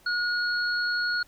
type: tone pair together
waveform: sine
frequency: 1445 / 4328 Hz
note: F#6 / C#8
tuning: -41 / -42 cents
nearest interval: octave + perfect fifth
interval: 1899 cents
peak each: -25 / -31 dBFS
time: 0.06-1.23 s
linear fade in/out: 5 ms
effects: pink hiss -58 dBFS RMS until 1.27 s